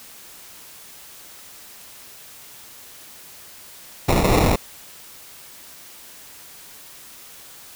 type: noise with sample-and-hold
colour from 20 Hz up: pink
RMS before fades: -17 dBFS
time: 4.08-4.56 s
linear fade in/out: 10 ms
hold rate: 1575 Hz
effects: white hiss -43 dBFS RMS until 7.75 s